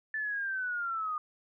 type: linear sweep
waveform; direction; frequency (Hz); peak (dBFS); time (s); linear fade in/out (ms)
sine; down; 1760 to 1216; -31; 0.14-1.18; 2
effects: none